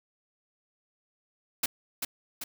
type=noise with echo; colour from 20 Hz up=white; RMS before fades=-27 dBFS; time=1.63-1.66 s; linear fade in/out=5 ms; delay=390 ms; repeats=2; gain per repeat=-5 dB; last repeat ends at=2.44 s; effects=none